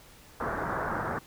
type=low-pass noise; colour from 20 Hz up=white; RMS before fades=-32 dBFS; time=0.4-1.19 s; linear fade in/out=5 ms; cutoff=1600 Hz; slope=48 dB/octave; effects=pink hiss -54 dBFS RMS until 1.26 s